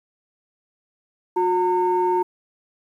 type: tone pair together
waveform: sine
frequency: 360.8 / 911.6 Hz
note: F#4 / A#5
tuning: -44 / -39 cents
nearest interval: octave + major third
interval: 1605 cents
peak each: -19 dBFS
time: 1.36-2.23 s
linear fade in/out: 10 ms
effects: tanh soft clip ceiling -11 dBFS + 9-bit